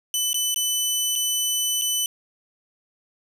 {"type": "tone with dropouts", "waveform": "15% pulse", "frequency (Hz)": 3000, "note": "F#7", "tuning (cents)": 23, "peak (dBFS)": -14, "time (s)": [0.14, 2.06], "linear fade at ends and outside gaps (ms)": 1, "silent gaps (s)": [[0.331, 0.343], [0.544, 0.56], [1.155, 1.159], [1.814, 1.819]], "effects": []}